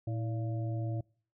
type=harmonic tone with a mistuned harmonic; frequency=114.8 Hz; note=A#2; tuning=26 cents flat; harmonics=1 / 3 / 5 / 6; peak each=-32 / -42 / -46 / -48 dBFS; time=0.07-1.01 s; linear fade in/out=5 ms; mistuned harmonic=3; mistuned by=-100 cents; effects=noise-tail reverb RT60 0.5 s tail -26 dB re dry